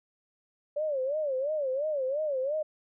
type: tone with vibrato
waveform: sine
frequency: 567 Hz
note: C#5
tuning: 39 cents sharp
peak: -27 dBFS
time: 0.76-2.63 s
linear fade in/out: 10 ms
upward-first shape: sine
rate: 2.9 Hz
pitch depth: 170 cents each way
effects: none